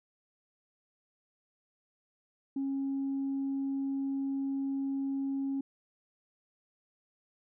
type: tone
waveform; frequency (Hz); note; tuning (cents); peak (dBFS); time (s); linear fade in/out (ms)
sine; 273.1; C#4; -26; -29; 2.56-5.61; 5
effects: tanh soft clip ceiling -27 dBFS